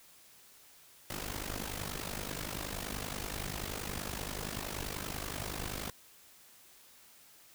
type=noise with amplitude modulation; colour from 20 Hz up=pink; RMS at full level=-36 dBFS; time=1.1-5.9 s; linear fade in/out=2 ms; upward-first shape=sine; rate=50.5 Hz; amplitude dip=80%; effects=white hiss -59 dBFS RMS until 7.54 s